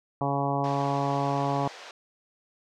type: harmonic tone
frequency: 140 Hz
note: C#3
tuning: 18 cents sharp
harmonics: 1 / 2 / 3 / 4 / 5 / 6 / 7 / 8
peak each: -30 / -32 / -35 / -34 / -31 / -32 / -34 / -36 dBFS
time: 0.21-1.68 s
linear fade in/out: 2 ms
type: band-pass noise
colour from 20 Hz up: pink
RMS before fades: -45 dBFS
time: 0.64-1.91 s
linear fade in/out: 2 ms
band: 490 to 5900 Hz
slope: 24 dB/octave
effects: none